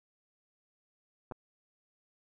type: clicks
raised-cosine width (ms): 1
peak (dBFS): -27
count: 2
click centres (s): 1.313 / 1.321
effects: none